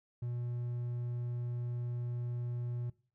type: tone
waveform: triangle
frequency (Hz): 120.9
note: B2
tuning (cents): -36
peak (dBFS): -33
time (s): 0.22-2.9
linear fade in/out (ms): 5
effects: noise-tail reverb RT60 0.4 s tail -20 dB re dry